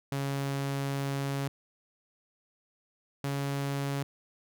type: tone pair in turn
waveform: sawtooth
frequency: 138.59 / 139.8 Hz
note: C#3 / C#3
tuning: 0 / +15 cents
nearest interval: unison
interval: 15 cents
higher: second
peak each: -26 dBFS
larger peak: neither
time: 0.12-1.48 / 3.24-4.03 s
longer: first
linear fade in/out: 2 ms
effects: none